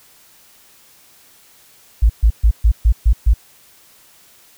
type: tone bursts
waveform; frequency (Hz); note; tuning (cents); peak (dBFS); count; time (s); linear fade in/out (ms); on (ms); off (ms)
sine; 55; A1; 0; -7; 7; 2.02-3.339; 10; 77; 130
effects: white hiss -49 dBFS RMS until 4.57 s